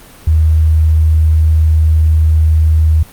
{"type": "tone", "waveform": "sine", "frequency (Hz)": 78.8, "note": "D#2", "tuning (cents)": 23, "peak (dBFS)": -6, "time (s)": [0.27, 3.03], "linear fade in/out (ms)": 5, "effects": ["pink hiss -38 dBFS RMS until 3.12 s", "Opus 32 kbps"]}